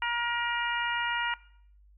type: harmonic tone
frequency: 474.2 Hz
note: A#4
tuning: 30 cents sharp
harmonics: 2 / 3 / 4 / 5 / 6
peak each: -31 / -33 / -34 / -37 / -36 dBFS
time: 0.02-1.34 s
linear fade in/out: 2 ms
effects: noise-tail reverb RT60 0.6 s tail -20 dB re dry + added 50 Hz sine -55 dBFS peak until 1.97 s